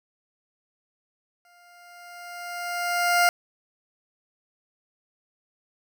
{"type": "tone with exponential growth", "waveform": "20% pulse", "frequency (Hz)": 702, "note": "F5", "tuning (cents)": 9, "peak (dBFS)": -11, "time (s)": [1.45, 3.29], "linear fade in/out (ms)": 1, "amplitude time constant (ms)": 400, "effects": []}